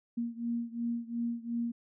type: beating tone pair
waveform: sine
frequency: 233.9 / 236.7 Hz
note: A#3 / A#3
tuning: +6 / +27 cents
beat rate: 2.8 Hz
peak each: -34 / -36 dBFS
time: 0.17-1.72 s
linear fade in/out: 10 ms
effects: none